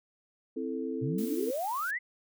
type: chord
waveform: sine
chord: A minor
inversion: first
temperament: equal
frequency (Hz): 261.6 / 329.6 / 440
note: C4 / E4 / A4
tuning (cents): 0 / 0 / 0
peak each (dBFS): -35 / -37 / -36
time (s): 0.56-1.51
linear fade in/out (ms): 10
type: exponential sweep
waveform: sine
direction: up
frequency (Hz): 118.3 to 2093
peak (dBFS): -30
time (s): 1.01-1.99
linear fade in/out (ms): 20
type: noise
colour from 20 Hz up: blue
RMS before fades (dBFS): -45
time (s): 1.18-1.91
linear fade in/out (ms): 5
effects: none